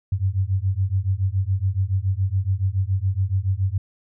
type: beating tone pair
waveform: sine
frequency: 92.5 / 99.6 Hz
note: F#2 / G2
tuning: 0 / +28 cents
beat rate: 7.1 Hz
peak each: -22 dBFS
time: 0.12-3.78 s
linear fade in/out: 5 ms
effects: none